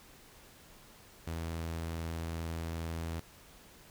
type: tone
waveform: sawtooth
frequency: 82.41 Hz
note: E2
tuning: in tune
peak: -32 dBFS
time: 1.27-3.2 s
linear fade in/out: 5 ms
effects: pink hiss -57 dBFS RMS until 3.9 s